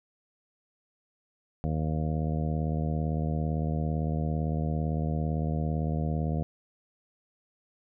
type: harmonic tone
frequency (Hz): 77.78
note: D#2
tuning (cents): 0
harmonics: 1 / 2 / 3 / 4 / 5 / 6 / 7 / 8 / 9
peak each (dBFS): -31 / -29 / -35 / -41 / -46 / -42 / -42 / -48 / -41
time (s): 1.64-6.43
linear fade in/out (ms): 0
effects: none